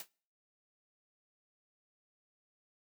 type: noise with exponential decay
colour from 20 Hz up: white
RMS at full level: -40 dBFS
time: 0-0.09 s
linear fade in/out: 1 ms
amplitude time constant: 18 ms
effects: noise-tail reverb RT60 0.5 s tail -24 dB re dry + high-pass 200 Hz 12 dB/octave